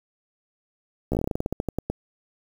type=slowing click train; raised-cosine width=2 ms; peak=-12 dBFS; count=17; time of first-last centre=1.12-1.9 s; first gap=14 ms; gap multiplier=1.15; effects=7-bit